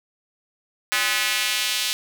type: tone with high-pass filter sweep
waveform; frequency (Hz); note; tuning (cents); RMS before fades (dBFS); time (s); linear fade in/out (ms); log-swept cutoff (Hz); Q
square; 114.9; A#2; -25; -23; 0.92-1.93; 0; 1800 to 3400; 1.4
effects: none